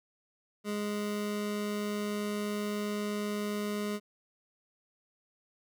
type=tone; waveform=25% pulse; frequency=207.7 Hz; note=G#3; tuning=in tune; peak=-28 dBFS; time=0.64-4 s; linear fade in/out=50 ms; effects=none